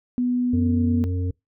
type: tone with pitch glide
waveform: sine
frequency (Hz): 246.9 to 242.1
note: B3 to B3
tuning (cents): 0 to -34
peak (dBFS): -19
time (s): 0.18-1.04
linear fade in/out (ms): 0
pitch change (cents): -34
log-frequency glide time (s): 0.59-0.88
type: harmonic tone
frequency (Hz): 90.6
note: F#2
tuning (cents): -36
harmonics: 1 / 3 / 5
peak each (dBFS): -22 / -32 / -36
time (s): 0.53-1.31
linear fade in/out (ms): 5
effects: noise-tail reverb RT60 0.2 s tail -26 dB re dry